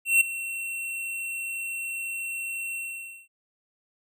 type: tone with ADSR envelope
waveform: square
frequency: 2717 Hz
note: F7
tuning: 48 cents flat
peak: -15 dBFS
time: 0.05-3.28 s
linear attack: 160 ms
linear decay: 4 ms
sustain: -16 dB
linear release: 520 ms
effects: none